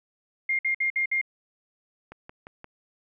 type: tone bursts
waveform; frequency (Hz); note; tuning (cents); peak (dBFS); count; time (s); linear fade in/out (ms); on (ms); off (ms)
sine; 2120; C7; +22; -22; 5; 0.49-1.214; 5; 100; 56
type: click train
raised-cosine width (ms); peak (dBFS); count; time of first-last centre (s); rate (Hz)
0.5; -27; 4; 2.12-2.644; 5.73
effects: none